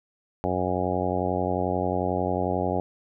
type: harmonic tone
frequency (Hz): 91.2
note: F#2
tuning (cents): -24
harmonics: 1 / 2 / 3 / 4 / 5 / 6 / 7 / 8 / 9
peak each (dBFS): -32 / -32 / -32 / -32 / -32 / -32 / -32 / -32 / -32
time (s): 0.44-2.8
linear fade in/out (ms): 0
effects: none